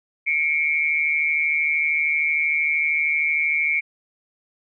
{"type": "tone pair together", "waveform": "sine", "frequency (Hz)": [2178, 2331], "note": ["C#7", "D7"], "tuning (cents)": [-31, -14], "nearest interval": "minor second", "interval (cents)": 117, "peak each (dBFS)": -21, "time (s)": [0.26, 3.81], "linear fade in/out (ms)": 20, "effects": []}